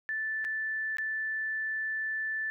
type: tone with dropouts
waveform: sine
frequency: 1757 Hz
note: A6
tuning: 3 cents flat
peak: -30 dBFS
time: 0.09-2.5 s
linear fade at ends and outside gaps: 0 ms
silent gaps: 0.444-0.449 / 0.97-0.984 s
effects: none